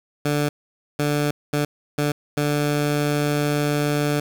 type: tone bursts at uneven times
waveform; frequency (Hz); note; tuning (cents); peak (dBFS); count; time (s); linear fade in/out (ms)
15% pulse; 146.83; D3; 0; -13; 5; 0.25-0.49 / 0.99-1.31 / 1.53-1.65 / 1.98-2.12 / 2.37-4.2; 5
effects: 8-bit